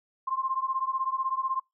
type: beating tone pair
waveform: sine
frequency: 1050 / 1066 Hz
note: C6 / C6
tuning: +6 / +32 cents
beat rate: 16 Hz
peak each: -29 / -30 dBFS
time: 0.27-1.6 s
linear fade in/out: 10 ms
effects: noise-tail reverb RT60 0.2 s tail -26 dB re dry

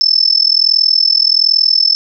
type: tone with amplitude modulation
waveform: sine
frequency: 5274 Hz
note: E8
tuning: in tune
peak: -4 dBFS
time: 0.01-1.95 s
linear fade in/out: 0 ms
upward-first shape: sine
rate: 41.3 Hz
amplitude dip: 95%
effects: none

